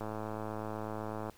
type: click train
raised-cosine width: 1 ms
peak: -25 dBFS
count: 140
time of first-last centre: 0.01-1.297 s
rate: 108 Hz
effects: pink hiss -61 dBFS RMS until 1.37 s